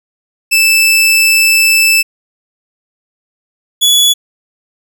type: tone pair in turn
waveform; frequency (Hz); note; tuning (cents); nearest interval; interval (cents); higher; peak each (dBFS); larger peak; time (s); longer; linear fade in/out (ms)
sawtooth; 2637 / 3407; E7 / G#7; 0 / +44; major third; 444; second; -3; neither; 0.51-2.03 / 3.81-4.14; first; 20
effects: none